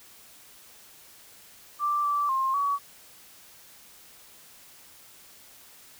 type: tone with pitch steps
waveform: sine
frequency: 1176 / 1163 / 1062 / 1132 Hz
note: D6 / D6 / C6 / C#6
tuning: +2 / -17 / +25 / +36 cents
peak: -23 dBFS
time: 1.79-2.79 s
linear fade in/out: 50 ms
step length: 250 ms
effects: white hiss -52 dBFS RMS until 5.99 s